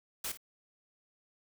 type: noise with echo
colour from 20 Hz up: white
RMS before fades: -37 dBFS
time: 0.24-0.32 s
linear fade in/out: 5 ms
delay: 53 ms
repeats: 1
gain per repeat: -13 dB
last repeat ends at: 0.373 s
effects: none